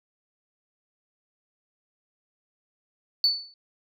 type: tone with exponential decay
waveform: sine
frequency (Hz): 4482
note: C#8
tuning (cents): +18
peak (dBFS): -14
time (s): 3.24-3.54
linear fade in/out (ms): 1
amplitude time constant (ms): 64
effects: tanh soft clip ceiling -13 dBFS